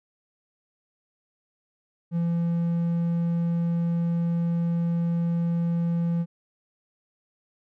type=tone; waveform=triangle; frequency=169.6 Hz; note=E3; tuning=50 cents sharp; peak=-20 dBFS; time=2.11-6.26 s; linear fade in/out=50 ms; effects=none